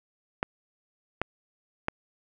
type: clicks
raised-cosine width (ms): 0.5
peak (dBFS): -11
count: 3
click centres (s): 0.429 / 1.216 / 1.884
effects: none